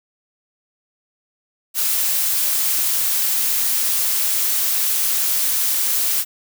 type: noise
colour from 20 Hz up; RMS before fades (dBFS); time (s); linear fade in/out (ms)
blue; -19; 1.74-6.25; 50
effects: none